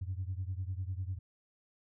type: beating tone pair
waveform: sine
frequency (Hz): 89.7 / 99.7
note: F2 / G2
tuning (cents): +47 / +30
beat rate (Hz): 10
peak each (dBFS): -36 / -38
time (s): 0.01-1.19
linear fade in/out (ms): 10
effects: tanh soft clip ceiling -29 dBFS